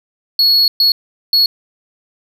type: tone bursts at uneven times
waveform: triangle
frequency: 4354 Hz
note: C#8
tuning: 32 cents flat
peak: -7 dBFS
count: 3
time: 0.39-0.68 / 0.8-0.92 / 1.33-1.46 s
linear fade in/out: 2 ms
effects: none